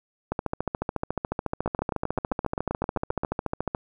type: two click trains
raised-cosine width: 1 ms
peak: -13 / -12 dBFS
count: 13 / 49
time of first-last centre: 1.66-3.235 / 0.32-3.749 s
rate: 7.62 / 14 Hz
effects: none